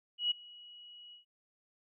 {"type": "tone with ADSR envelope", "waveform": "sine", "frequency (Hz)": 2915, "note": "F#7", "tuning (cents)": -26, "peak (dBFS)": -26, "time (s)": [0.18, 1.25], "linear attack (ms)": 130, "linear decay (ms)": 11, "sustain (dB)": -24, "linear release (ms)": 120, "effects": []}